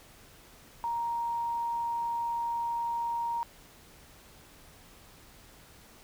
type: tone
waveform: sine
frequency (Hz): 936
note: A#5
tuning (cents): +7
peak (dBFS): -29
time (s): 0.84-3.43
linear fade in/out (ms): 0
effects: pink hiss -55 dBFS RMS until 6.03 s